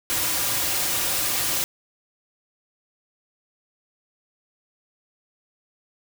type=noise with comb filter; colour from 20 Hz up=white; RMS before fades=-24 dBFS; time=0.1-1.64 s; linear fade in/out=0 ms; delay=4.6 ms; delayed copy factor=-0.55; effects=none